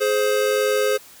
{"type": "tone pair together", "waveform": "square", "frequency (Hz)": [421.6, 523.3], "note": ["G#4", "C5"], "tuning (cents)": [26, 0], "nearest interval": "major third", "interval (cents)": 374, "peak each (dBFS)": -21, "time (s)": [0, 0.98], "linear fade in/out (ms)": 20, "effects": ["white hiss -46 dBFS RMS until 1.2 s"]}